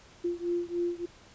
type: beating tone pair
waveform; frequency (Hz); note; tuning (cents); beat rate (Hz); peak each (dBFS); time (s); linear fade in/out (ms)
sine; 346.2 / 349.6; F4 / F4; -15 / +2; 3.4; -31 / -32; 0.24-1.06; 10
effects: pink hiss -55 dBFS RMS until 1.34 s + resampled to 16000 Hz